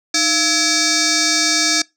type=tone with frequency modulation; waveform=sine; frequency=309.3 Hz; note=D#4; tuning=10 cents flat; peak=-12 dBFS; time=0.14-1.82 s; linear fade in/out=5 ms; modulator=996 Hz; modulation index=6.5; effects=noise-tail reverb RT60 0.2 s tail -24 dB re dry + tanh soft clip ceiling -10 dBFS